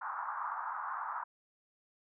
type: band-pass noise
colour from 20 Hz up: pink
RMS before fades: -39 dBFS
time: 0.01-1.24 s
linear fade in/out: 10 ms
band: 880 to 1400 Hz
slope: 48 dB/octave
effects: none